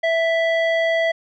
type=tone with low-pass filter; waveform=square; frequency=659.3 Hz; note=E5; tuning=in tune; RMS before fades=-19 dBFS; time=0.03-1.12 s; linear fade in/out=10 ms; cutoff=2500 Hz; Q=2.1; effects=none